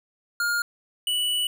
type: tone pair in turn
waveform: square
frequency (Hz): 1415 / 2955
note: F6 / F#7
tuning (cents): +22 / -3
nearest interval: octave + minor second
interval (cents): 1275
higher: second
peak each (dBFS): -23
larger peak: neither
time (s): 0.4-0.62 / 1.07-1.47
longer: second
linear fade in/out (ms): 2
effects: none